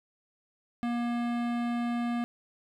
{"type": "tone with hard clipping", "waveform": "sine", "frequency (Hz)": 238.1, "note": "A#3", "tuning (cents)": 37, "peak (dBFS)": -30, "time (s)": [0.83, 2.24], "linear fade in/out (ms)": 0, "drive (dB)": 18, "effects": []}